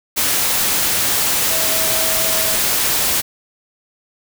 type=tone in noise; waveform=sine; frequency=645 Hz; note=E5; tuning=38 cents flat; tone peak=-26 dBFS; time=1.5-2.57 s; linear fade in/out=20 ms; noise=white; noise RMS=-17 dBFS; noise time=0.16-3.22 s; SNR=-12 dB; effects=none